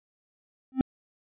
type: tone with exponential growth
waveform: triangle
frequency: 261.6 Hz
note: C4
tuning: in tune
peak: -13 dBFS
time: 0.72-0.81 s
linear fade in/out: 0 ms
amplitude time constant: 18 ms
effects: resampled to 8000 Hz